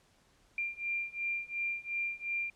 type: beating tone pair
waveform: sine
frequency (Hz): 2382 / 2384.8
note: D7 / D7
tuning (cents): +24 / +26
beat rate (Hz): 2.8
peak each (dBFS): -37 / -36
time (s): 0.58-2.5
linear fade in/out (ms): 2
effects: pink hiss -67 dBFS RMS until 2.55 s + low-pass 9000 Hz 12 dB/octave